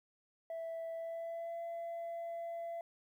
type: tone with pitch glide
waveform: sine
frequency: 659.3 to 675.9 Hz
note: E5 to E5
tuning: 0 to +43 cents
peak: -37 dBFS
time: 0.5-2.81 s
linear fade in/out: 2 ms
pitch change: +43 cents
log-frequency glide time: 0.94-1.6 s
effects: tanh soft clip ceiling -38 dBFS + 12-bit